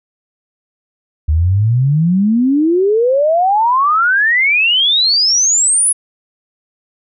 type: exponential sweep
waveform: sine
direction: up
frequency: 73.42 to 10548 Hz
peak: -9 dBFS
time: 1.28-5.93 s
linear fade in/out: 10 ms
effects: none

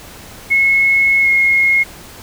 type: tone with pitch glide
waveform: sine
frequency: 2180 to 2155 Hz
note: C#7 to C#7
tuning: -29 to -49 cents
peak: -9 dBFS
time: 0.5-1.84 s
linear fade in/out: 20 ms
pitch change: -20 cents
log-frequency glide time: 1.22-1.28 s
effects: pink hiss -36 dBFS RMS until 2.22 s

